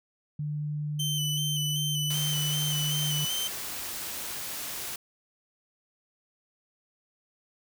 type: tone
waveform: sine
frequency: 149.1 Hz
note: D3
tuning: 27 cents sharp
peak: -29 dBFS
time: 0.39-3.25 s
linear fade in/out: 5 ms
type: tone with vibrato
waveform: sawtooth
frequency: 3046 Hz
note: F#7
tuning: 50 cents sharp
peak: -26 dBFS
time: 0.99-3.48 s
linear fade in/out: 10 ms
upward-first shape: square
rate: 2.6 Hz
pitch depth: 31 cents each way
type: noise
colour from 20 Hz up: white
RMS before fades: -36 dBFS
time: 2.1-4.96 s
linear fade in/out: 5 ms
effects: none